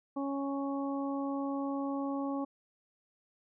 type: harmonic tone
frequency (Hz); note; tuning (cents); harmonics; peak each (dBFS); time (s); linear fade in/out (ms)
277.2; C#4; 0; 1 / 2 / 3 / 4; -33 / -40 / -42 / -43; 0.16-2.45; 10
effects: none